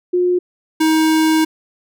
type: tone pair in turn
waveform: sine / square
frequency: 358.3 / 316.3 Hz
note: F4 / D#4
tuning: +44 / +29 cents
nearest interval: major second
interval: 215 cents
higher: first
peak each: -12 dBFS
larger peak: neither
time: 0.13-0.39 / 0.8-1.45 s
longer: second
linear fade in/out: 10 ms
effects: none